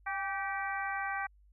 harmonic tone with a mistuned harmonic, 387.2 Hz, G4, 21 cents flat, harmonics 2 / 3 / 4 / 5 / 6, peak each -37 / -40 / -38 / -40 / -44 dBFS, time 0.06-1.27 s, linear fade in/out 10 ms, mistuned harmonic 2, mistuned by +42 cents, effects added 50 Hz sine -59 dBFS peak until 1.52 s

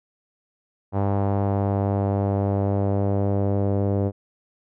sawtooth tone with low-pass filter sweep, 99.6 Hz, G2, 28 cents sharp, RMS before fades -22 dBFS, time 0.92-4.12 s, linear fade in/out 50 ms, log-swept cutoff 820 to 530 Hz, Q 2, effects none

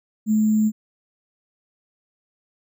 sine tone with sample-and-hold, 215.4 Hz, A3, 37 cents flat, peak -15 dBFS, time 0.26-0.72 s, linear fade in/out 50 ms, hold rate 7350 Hz, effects none

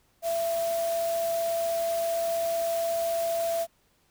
sine tone in noise, 670 Hz, E5, 28 cents sharp, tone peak -25 dBFS, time 0.22-3.67 s, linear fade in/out 50 ms, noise white, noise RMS -39 dBFS, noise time 0.22-3.67 s, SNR +11 dB, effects pink hiss -67 dBFS RMS until 4.1 s

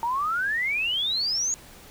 sine exponential sweep, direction up, 907 to 6800 Hz, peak -23 dBFS, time 0.03-1.54 s, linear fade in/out 0 ms, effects pink hiss -48 dBFS RMS until 1.9 s

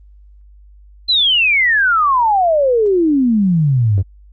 sine exponential sweep, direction down, 4149 to 91.1 Hz, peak -10 dBFS, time 1.08-4.03 s, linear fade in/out 20 ms, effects added 50 Hz sine -40 dBFS peak until 4.32 s + Opus 24 kbps

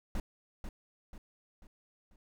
brown noise with echo, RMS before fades -33 dBFS, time 0.15-0.2 s, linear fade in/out 2 ms, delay 490 ms, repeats 4, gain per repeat -7 dB, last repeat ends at 2.16 s, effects none

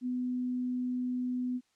sine tone, 250 Hz, B3, 21 cents sharp, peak -30 dBFS, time 0.01-1.61 s, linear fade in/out 50 ms, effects white hiss -73 dBFS RMS until 1.75 s + low-pass 7000 Hz 12 dB/octave

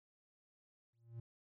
triangle tone with exponential growth, 116.54 Hz, A#2, in tune, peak -40 dBFS, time 0.93-1.2 s, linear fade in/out 5 ms, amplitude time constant 58 ms, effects none

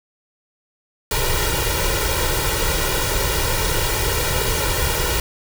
pink noise with comb filter, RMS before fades -20 dBFS, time 1.11-5.2 s, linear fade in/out 2 ms, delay 2.1 ms, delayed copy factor +0.85, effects none

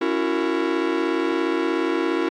45% pulse chord, F# dominant seventh, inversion second, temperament just, 277.5 / 333 / 370 / 462.5 Hz, C#4 / E4 / F#4 / A#4, +2 / +18 / 0 / -14 cents, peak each -28 / -23 / -26 / -28 dBFS, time 0.01-2.29 s, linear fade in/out 5 ms, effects low-pass 3000 Hz 12 dB/octave + AAC 64 kbps

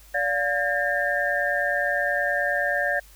sine tone cluster, 579 / 708 / 1615 / 1805 Hz, D5 / F5 / G#6 / A6, -25 / +23 / -49 / +44 cents, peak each -27 / -29 / -26 / -26 dBFS, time 0.14-3 s, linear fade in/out 10 ms, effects added 50 Hz sine -49 dBFS peak until 3.15 s + white hiss -53 dBFS RMS until 3.15 s

